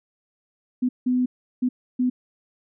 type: tone bursts at uneven times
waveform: sine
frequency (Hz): 250.9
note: B3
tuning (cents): +28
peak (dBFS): -18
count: 4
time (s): 0.82-0.89 / 1.06-1.26 / 1.62-1.69 / 1.99-2.1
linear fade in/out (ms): 10
effects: none